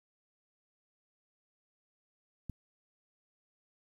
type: click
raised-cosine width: 5 ms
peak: -27 dBFS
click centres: 2.497 s
effects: 10-bit